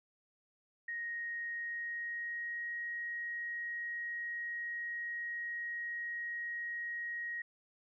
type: tone with pitch glide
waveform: sine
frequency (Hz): 1872 to 1887.2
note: A#6 to A#6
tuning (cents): +7 to +21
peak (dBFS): -37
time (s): 0.88-7.42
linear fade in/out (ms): 5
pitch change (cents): +14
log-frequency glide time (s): 1.51-2.7
effects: none